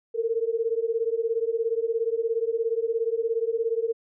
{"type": "beating tone pair", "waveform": "sine", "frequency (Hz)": [448.6, 465.6], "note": ["A4", "A#4"], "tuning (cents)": [34, -2], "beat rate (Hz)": 17, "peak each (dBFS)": -26, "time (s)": [0.14, 3.93], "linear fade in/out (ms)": 20, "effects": []}